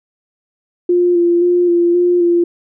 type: tone with vibrato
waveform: sine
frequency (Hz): 349.2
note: F4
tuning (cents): 0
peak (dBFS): -9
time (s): 0.89-2.44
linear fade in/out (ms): 5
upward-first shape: square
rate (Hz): 1.9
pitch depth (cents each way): 20
effects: none